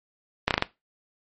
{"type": "slowing click train", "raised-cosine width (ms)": 0.3, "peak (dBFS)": -4, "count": 5, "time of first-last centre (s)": [0.48, 0.624], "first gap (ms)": 28, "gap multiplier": 1.17, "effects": ["noise-tail reverb RT60 0.2 s tail -17 dB re dry", "MP3 32 kbps"]}